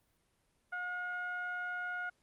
15% pulse tone with low-pass filter, 719 Hz, F#5, 50 cents flat, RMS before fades -39 dBFS, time 0.72-2.1 s, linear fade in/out 10 ms, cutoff 1400 Hz, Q 3.8, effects pink hiss -75 dBFS RMS until 2.22 s + Opus 32 kbps

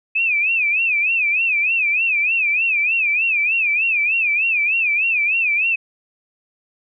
sine tone with vibrato, 2520 Hz, D#7, 21 cents sharp, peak -15 dBFS, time 0.15-5.76 s, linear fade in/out 10 ms, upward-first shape sine, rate 3.3 Hz, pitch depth 150 cents each way, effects none

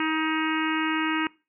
harmonic tone, 315.5 Hz, D#4, 24 cents sharp, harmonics 1 / 3 / 4 / 5 / 6 / 7 / 8 / 9, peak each -26 / -31 / -32 / -33 / -34 / -34 / -35 / -36 dBFS, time 0-1.27 s, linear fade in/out 2 ms, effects noise-tail reverb RT60 0.3 s tail -22 dB re dry

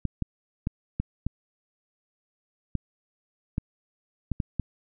clicks, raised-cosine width 5 ms, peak -14 dBFS, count 10, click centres 0.053 / 0.223 / 0.671 / 1 / 1.266 / 2.753 / 3.581 / 4.317 / 4.402 / 4.597 s, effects none

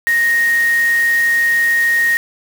sine tone in noise, 1864.7 Hz, A#6, in tune, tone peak -11 dBFS, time 0.07-2.17 s, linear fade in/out 0 ms, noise white, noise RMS -29 dBFS, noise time 0.07-2.17 s, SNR +15 dB, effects none

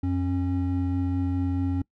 triangle tone pair together, 89.21 / 272.3 Hz, F2 / C#4, +37 / -31 cents, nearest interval octave + perfect fifth, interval 1932 cents, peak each -24 dBFS, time 0.03-1.82 s, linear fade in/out 5 ms, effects noise-tail reverb RT60 0.1 s tail -23 dB re dry

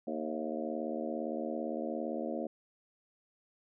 harmonic tone with a mistuned harmonic, 77.6 Hz, D#2, 4 cents flat, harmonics 3 / 4 / 5 / 6 / 7 / 8 / 9, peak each -39 / -40 / -43 / -45 / -40 / -43 / -45 dBFS, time 0.07-2.47 s, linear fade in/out 5 ms, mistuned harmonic 8, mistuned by +44 cents, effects none

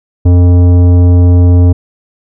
triangle tone with tanh clipping, 88.4 Hz, F2, 22 cents sharp, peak -4 dBFS, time 0.25-1.73 s, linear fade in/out 10 ms, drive 17 dB, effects none

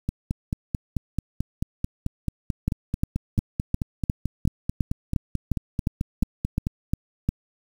two click trains, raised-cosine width 5 ms, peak -12 / -9 dBFS, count 31 / 14, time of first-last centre 0.09-6.669 / 2.68-7.29 s, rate 4.56 / 2.82 Hz, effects 7-bit

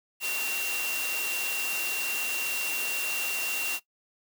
sine tone in noise, 2750 Hz, F7, 27 cents flat, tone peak -29 dBFS, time 0.2-3.8 s, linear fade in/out 50 ms, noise white, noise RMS -33 dBFS, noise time 0.2-3.8 s, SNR +1 dB, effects noise-tail reverb RT60 0.1 s tail -17 dB re dry + high-pass 300 Hz 12 dB/octave

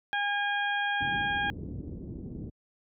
harmonic tone, 814 Hz, G#5, 35 cents flat, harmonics 1 / 2 / 3 / 4, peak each -31 / -29 / -39 / -37 dBFS, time 0.13-1.5 s, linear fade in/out 0 ms
pink low-pass noise, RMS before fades -37 dBFS, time 1-2.5 s, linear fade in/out 10 ms, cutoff 350 Hz, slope 24 dB/octave
effects high-pass 60 Hz 12 dB/octave

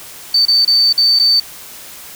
sine tone with dropouts, 4559 Hz, C#8, 48 cents sharp, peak -8 dBFS, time 0.34-1.4 s, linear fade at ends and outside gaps 5 ms, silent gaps 0.454-0.481 / 0.65-0.676 / 0.928-0.977 / 1.191-1.196 s, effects white hiss -34 dBFS RMS until 2.15 s

